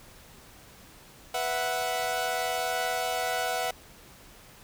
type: chord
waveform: sawtooth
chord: B suspended fourth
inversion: none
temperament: equal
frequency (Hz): 493.9 / 659.3 / 740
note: B4 / E5 / F#5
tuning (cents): 0 / 0 / 0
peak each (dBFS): -31 / -29 / -26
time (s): 1.34-3.71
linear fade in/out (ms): 5
effects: pink hiss -52 dBFS RMS until 4.63 s